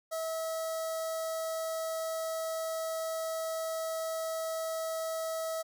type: tone with notch filter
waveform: sawtooth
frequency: 647 Hz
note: E5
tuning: 32 cents flat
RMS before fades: -35 dBFS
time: 0.11-5.63 s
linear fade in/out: 20 ms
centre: 2600 Hz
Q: 0.72
effects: none